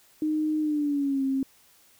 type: tone with pitch glide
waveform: sine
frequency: 308.2 to 268.3 Hz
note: D#4 to C4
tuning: -16 to +44 cents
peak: -23 dBFS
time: 0.22-1.43 s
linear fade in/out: 2 ms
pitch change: -240 cents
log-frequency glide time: 0.6-1.24 s
effects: white hiss -59 dBFS RMS until 1.99 s